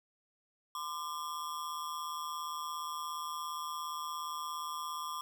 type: ring-modulated tone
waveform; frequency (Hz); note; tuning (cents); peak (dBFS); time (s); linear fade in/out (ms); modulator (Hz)
square; 1108.7; C#6; 0; -35; 0.75-5.21; 0; 78.6
effects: none